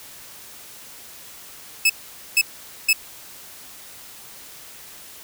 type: tone bursts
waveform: sawtooth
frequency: 2601 Hz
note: E7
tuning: 24 cents flat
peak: -10 dBFS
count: 3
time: 1.85-2.931 s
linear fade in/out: 5 ms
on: 47 ms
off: 470 ms
effects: white hiss -42 dBFS RMS until 5.23 s